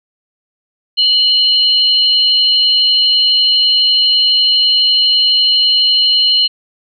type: tone pair together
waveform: sine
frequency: 2960 / 4186 Hz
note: F#7 / C8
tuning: 0 / 0 cents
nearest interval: tritone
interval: 600 cents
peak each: -11 dBFS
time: 0.97-6.48 s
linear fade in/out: 20 ms
effects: none